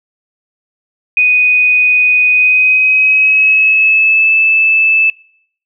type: tone with pitch glide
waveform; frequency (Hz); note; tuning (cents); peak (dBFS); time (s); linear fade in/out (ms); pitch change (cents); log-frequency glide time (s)
sine; 2489 to 2625; D#7 to E7; 0 to -8; -6; 1.17-5.1; 2; +92; 2.3-4.32
effects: noise-tail reverb RT60 0.7 s tail -26 dB re dry